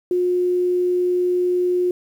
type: tone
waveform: sine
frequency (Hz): 358.9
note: F4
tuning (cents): +47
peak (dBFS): -16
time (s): 0.11-1.91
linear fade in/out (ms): 2
effects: 8-bit